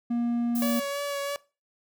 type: tone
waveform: triangle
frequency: 237.2 Hz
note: A#3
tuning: 30 cents sharp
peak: -22 dBFS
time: 0.1-0.8 s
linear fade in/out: 10 ms
type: noise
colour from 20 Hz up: violet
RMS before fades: -35 dBFS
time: 0.55-0.8 s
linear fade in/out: 5 ms
type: tone with vibrato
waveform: sawtooth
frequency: 567 Hz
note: C#5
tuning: 39 cents sharp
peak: -25 dBFS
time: 0.62-1.36 s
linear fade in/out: 0 ms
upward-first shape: sine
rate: 3 Hz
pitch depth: 17 cents each way
effects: noise-tail reverb RT60 0.3 s tail -20 dB re dry